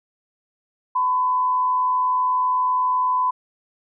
sine tone with frequency modulation, 1008 Hz, B5, 35 cents sharp, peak -17 dBFS, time 0.95-3.31 s, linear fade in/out 10 ms, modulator 87.8 Hz, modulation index 0.34, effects none

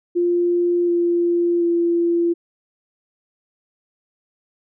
sine tone with pitch steps, 349.2 / 345.4 / 341.6 Hz, F4 / F4 / F4, 0 / -19 / -38 cents, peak -15 dBFS, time 0.15-2.34 s, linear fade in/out 20 ms, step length 730 ms, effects none

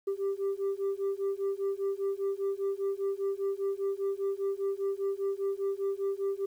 sine beating tone pair, 391.3 / 396.3 Hz, G4 / G4, -3 / +19 cents, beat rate 5 Hz, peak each -30 dBFS, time 0.07-6.46 s, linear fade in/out 10 ms, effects tanh soft clip ceiling -26 dBFS + 10-bit

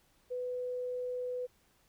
sine tone, 498 Hz, B4, 14 cents sharp, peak -34 dBFS, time 0.3-1.47 s, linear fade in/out 20 ms, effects pink hiss -69 dBFS RMS until 1.88 s

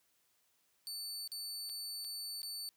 sawtooth tone with dropouts, 4500 Hz, C#8, 25 cents sharp, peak -38 dBFS, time 0.87-2.69 s, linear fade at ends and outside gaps 0 ms, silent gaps 1.276-1.318 / 1.693-1.697 / 2.044-2.047 / 2.418-2.431 s, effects white hiss -75 dBFS RMS until 2.76 s + high-pass 60 Hz 12 dB/octave

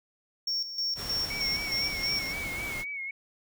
triangle tone with tremolo, 5490 Hz, F8, 31 cents flat, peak -26 dBFS, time 0.47-2.33 s, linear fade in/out 5 ms, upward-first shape square, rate 3.2 Hz, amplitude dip 65%
pink noise, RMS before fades -39 dBFS, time 0.95-2.85 s, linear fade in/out 50 ms
sine tone with vibrato, 2217 Hz, C#7, in tune, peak -33 dBFS, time 1.3-3.11 s, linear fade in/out 5 ms, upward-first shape sine, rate 3.9 Hz, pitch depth 60 cents each way
effects none

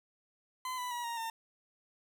40% pulse tone with pitch steps, 1021 / 991.4 / 962.6 / 934.6 / 907.5 Hz, C6 / B5 / B5 / A#5 / A#5, -43 / +6 / -45 / +4 / -47 cents, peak -35 dBFS, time 0.65-1.3 s, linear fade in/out 2 ms, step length 130 ms, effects none

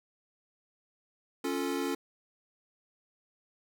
square chord, Db augmented, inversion none, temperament equal, 277.2 / 349.2 / 440 Hz, Db4 / F4 / A4, 0 / 0 / 0 cents, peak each -34 / -36 / -37 dBFS, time 1.44-1.95 s, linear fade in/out 5 ms, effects none

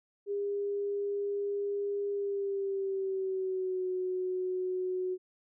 sine tone with pitch glide, 404.2 to 368.5 Hz, G#4 to F#4, -47 to -7 cents, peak -30 dBFS, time 0.26-5.18 s, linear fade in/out 50 ms, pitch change -160 cents, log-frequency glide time 2.11-3.87 s, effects none

